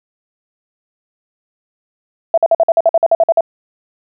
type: tone bursts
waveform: sine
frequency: 664 Hz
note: E5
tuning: 12 cents sharp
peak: -6 dBFS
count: 13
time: 2.34-3.408 s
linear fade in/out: 2 ms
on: 36 ms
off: 50 ms
effects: none